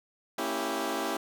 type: chord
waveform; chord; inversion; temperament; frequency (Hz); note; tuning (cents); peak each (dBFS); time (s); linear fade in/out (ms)
15% pulse; A# diminished seventh; none; equal with one note detuned; 229.1 / 277.2 / 329.6 / 392; A#3 / C#4 / E4 / G4; -30 / 0 / 0 / 0; -32 / -29 / -28 / -28; 0.38-1.17; 5
effects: none